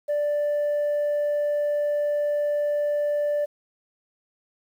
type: tone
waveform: sine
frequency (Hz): 587.3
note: D5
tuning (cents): 0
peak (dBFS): -19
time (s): 0.08-3.46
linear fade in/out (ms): 20
effects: tanh soft clip ceiling -20 dBFS + 9-bit